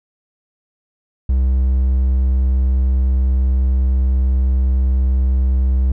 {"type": "tone", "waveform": "triangle", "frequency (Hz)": 64.7, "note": "C2", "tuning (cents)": -19, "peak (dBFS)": -10, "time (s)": [1.29, 5.92], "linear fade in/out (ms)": 5, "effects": []}